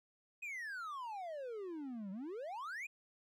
triangle exponential two-way sweep, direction down then up, 2549 to 185 to 2549 Hz, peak -40 dBFS, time 0.42-2.87 s, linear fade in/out 10 ms, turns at 2.11 s, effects none

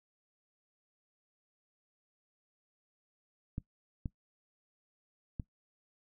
clicks, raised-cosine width 5 ms, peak -24 dBFS, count 3, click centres 3.581 / 4.058 / 5.398 s, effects noise-tail reverb RT60 0.1 s tail -20 dB re dry

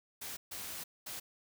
white noise bursts at uneven times, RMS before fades -43 dBFS, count 3, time 0.21-0.37 / 0.51-0.84 / 1.06-1.2 s, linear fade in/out 10 ms, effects none

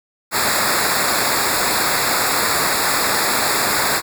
pink noise with comb filter, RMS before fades -18 dBFS, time 0.31-4.02 s, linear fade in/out 50 ms, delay 0.33 ms, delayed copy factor -1, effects none

